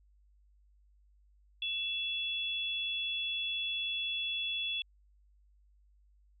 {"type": "tone pair together", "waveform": "sine", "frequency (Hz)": [2665, 3399], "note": ["E7", "G#7"], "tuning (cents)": [18, 39], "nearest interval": "major third", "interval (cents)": 421, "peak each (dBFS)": [-37, -34], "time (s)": [1.62, 4.82], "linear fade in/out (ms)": 2, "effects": ["added 50 Hz sine -62 dBFS peak until 6.4 s"]}